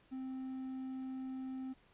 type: tone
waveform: triangle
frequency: 261.6 Hz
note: C4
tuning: in tune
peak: -38 dBFS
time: 0.11-1.74 s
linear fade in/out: 20 ms
effects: pink hiss -68 dBFS RMS until 1.93 s + resampled to 8000 Hz